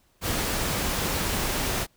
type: noise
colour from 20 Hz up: pink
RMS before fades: -27 dBFS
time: 0.21-1.87 s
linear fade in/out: 50 ms
effects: pink hiss -65 dBFS RMS until 1.96 s